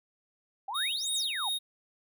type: exponential two-way sweep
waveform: sine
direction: up then down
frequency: 740 to 9956 to 740 Hz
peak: -33 dBFS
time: 0.68-1.49 s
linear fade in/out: 5 ms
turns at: 1.12 s
type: tone with tremolo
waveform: square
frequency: 3729 Hz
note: A#7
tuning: in tune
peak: -29 dBFS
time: 0.74-1.59 s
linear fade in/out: 20 ms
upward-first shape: triangle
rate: 2.9 Hz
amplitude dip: 60%
effects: none